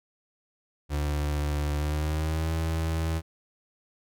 35% pulse tone with pitch glide, 73.7 to 80.84 Hz, D2 to E2, +7 to -33 cents, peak -24 dBFS, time 0.89-3.22 s, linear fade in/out 50 ms, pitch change +160 cents, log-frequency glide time 1.75-2.52 s, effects none

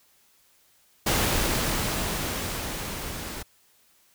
pink noise with level ramp, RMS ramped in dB -23 to -36 dBFS, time 1.06-3.43 s, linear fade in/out 10 ms, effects white hiss -62 dBFS RMS until 4.14 s

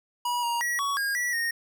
square tone with pitch steps, 968 / 944 / 1922 / 1122 / 1625 / 1946 / 1854 Hz, B5 / A#5 / B6 / C#6 / G#6 / B6 / A#6, -35 / +22 / -48 / +21 / -38 / -26 / -10 cents, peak -26 dBFS, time 0.25-1.51 s, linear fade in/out 5 ms, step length 180 ms, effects none

